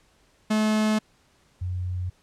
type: tone pair in turn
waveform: 45% pulse / sine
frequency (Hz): 215.4 / 90.56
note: A3 / F#2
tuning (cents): -37 / -37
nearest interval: octave + minor third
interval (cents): 1500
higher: first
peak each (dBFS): -20 / -26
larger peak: first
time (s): 0.5-0.99 / 1.61-2.1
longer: neither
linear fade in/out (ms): 10
effects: pink hiss -62 dBFS RMS until 2.22 s + low-pass 9000 Hz 12 dB/octave